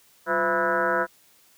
sine tone with frequency modulation, 987.8 Hz, B5, in tune, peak -20 dBFS, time 0.26-1.07 s, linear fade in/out 50 ms, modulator 159 Hz, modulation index 4, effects white hiss -58 dBFS RMS until 1.57 s + high-pass 60 Hz 12 dB/octave

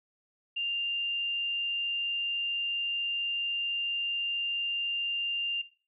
sine tone with frequency modulation, 2794 Hz, F7, in tune, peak -29 dBFS, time 0.56-5.62 s, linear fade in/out 10 ms, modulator 64.4 Hz, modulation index 0.32, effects noise-tail reverb RT60 0.4 s tail -17 dB re dry

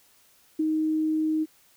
sine tone with ADSR envelope, 312.8 Hz, D#4, 9 cents sharp, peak -20 dBFS, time 0.59-1.46 s, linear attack 9 ms, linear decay 15 ms, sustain -2 dB, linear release 35 ms, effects white hiss -60 dBFS RMS until 1.76 s

